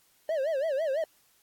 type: tone with vibrato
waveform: triangle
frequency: 588 Hz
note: D5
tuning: 2 cents sharp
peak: -24 dBFS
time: 0.29-1.04 s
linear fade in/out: 2 ms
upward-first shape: sine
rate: 6 Hz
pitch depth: 200 cents each way
effects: white hiss -65 dBFS RMS until 1.42 s + AAC 64 kbps